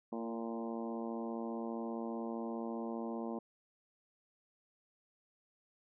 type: harmonic tone with a mistuned harmonic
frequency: 115.1 Hz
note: A#2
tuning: 22 cents flat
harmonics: 2 / 3 / 4 / 5 / 6 / 7 / 8 / 9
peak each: -40 / -44 / -46 / -48 / -50 / -51 / -52 / -53 dBFS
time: 0.12-3.39 s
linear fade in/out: 5 ms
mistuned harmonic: 3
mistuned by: -16 cents
effects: none